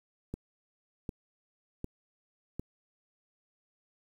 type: click train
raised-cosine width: 3 ms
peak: -23 dBFS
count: 4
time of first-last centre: 0.34-2.596 s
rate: 1.33 Hz
effects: 9-bit